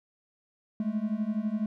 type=beating tone pair; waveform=triangle; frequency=207.6 / 219.6 Hz; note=G#3 / A3; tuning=0 / -3 cents; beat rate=12 Hz; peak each=-29 / -28 dBFS; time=0.8-1.66 s; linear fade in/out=2 ms; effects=none